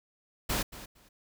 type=noise with echo; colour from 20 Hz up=pink; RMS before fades=-30 dBFS; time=0.49-0.63 s; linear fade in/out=10 ms; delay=230 ms; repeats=2; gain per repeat=-15 dB; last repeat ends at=1.09 s; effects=none